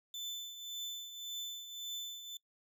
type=tone with tremolo; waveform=35% pulse; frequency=3520 Hz; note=A7; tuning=in tune; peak=-36 dBFS; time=0.14-2.37 s; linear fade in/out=2 ms; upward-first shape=triangle; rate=1.8 Hz; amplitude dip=65%; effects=noise-tail reverb RT60 0.1 s tail -23 dB re dry